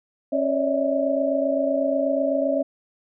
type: tone cluster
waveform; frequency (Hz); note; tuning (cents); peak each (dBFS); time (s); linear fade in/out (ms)
sine; 272.7 / 557 / 585 / 644; C#4 / C#5 / D5 / E5; -28 / +8 / -7 / -41; -25; 0.32-2.63; 10
effects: none